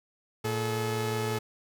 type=tone pair together; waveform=sawtooth; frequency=113.87 / 429.9 Hz; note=A#2 / A4; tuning=-40 / -40 cents; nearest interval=octave + major seventh; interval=2300 cents; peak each=-27 dBFS; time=0.44-1.39 s; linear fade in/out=10 ms; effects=none